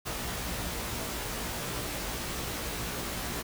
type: noise with comb filter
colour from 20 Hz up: pink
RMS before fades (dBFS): -35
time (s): 0.05-3.43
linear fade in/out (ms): 20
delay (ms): 17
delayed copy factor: +0.85
effects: none